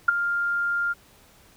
sine tone with ADSR envelope, 1400 Hz, F6, 4 cents sharp, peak -10 dBFS, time 0.08-0.94 s, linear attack 8 ms, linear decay 12 ms, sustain -12 dB, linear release 25 ms, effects pink hiss -55 dBFS RMS until 1.56 s

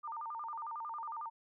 sine tone with vibrato, 1047 Hz, C6, 1 cent sharp, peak -39 dBFS, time 0.03-1.3 s, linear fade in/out 20 ms, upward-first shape square, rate 11 Hz, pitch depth 240 cents each way, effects none

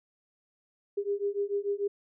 sine beating tone pair, 400.6 / 407.4 Hz, G4 / G#4, +38 / -33 cents, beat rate 6.8 Hz, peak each -31 dBFS, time 0.97-1.88 s, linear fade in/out 10 ms, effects none

